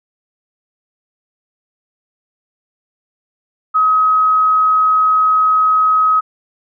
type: tone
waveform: sine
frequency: 1270 Hz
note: D#6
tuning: 35 cents sharp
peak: -9 dBFS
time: 3.74-6.21 s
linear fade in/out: 20 ms
effects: none